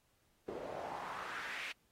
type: noise with band-pass filter sweep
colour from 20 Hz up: pink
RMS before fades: -44 dBFS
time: 0.48-1.72 s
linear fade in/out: 5 ms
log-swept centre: 430 to 2500 Hz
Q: 2.8
effects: pink hiss -75 dBFS RMS until 1.91 s + AAC 48 kbps